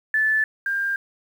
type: tone pair in turn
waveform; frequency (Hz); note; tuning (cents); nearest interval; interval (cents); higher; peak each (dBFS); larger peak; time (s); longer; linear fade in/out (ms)
sine; 1745 / 1597.3; A6 / G6; -15 / +32; major second; 153; first; -17 / -21; first; 0.14-0.44 / 0.66-0.96; neither; 2
effects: 8-bit